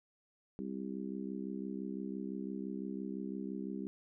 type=harmonic tone; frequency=65.9 Hz; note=C2; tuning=13 cents sharp; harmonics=3 / 4 / 5 / 6; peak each=-41 / -43 / -45 / -47 dBFS; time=0.59-3.87 s; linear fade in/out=0 ms; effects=none